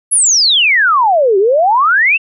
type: exponential two-way sweep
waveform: sine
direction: down then up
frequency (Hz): 10990 to 373.1 to 2777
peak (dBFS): -7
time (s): 0.11-2.18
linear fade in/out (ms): 20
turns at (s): 1.38
effects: none